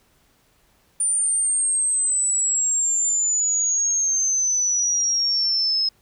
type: exponential sweep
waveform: sine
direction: down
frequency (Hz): 9220 to 5140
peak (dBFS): -18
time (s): 1-5.89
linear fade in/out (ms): 5
effects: pink hiss -61 dBFS RMS until 6.01 s